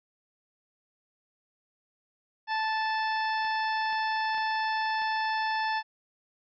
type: harmonic tone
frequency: 877 Hz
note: A5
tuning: 6 cents flat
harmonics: 1 / 2 / 3 / 4 / 5 / 6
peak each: -28 / -32 / -40 / -43 / -44 / -42 dBFS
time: 2.47-5.83 s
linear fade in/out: 50 ms
type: clicks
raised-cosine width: 0.3 ms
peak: -30 dBFS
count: 5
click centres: 3.448 / 3.927 / 4.347 / 4.381 / 5.018 s
effects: none